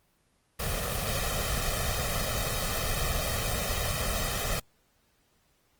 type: noise with comb filter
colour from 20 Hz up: pink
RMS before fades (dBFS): -30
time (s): 0.59-4.6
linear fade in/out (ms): 10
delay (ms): 1.6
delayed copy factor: +0.75
effects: pink hiss -69 dBFS RMS until 5.79 s + Opus 24 kbps